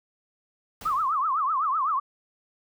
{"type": "noise with exponential decay", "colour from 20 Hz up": "pink", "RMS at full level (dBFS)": -40, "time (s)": [0.81, 1.37], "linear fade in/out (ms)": 2, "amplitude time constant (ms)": 120}
{"type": "tone with vibrato", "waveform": "sine", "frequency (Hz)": 1166, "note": "D6", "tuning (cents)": -13, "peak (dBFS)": -22, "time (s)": [0.85, 2], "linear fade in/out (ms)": 10, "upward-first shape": "triangle", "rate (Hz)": 7.9, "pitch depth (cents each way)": 250}
{"effects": []}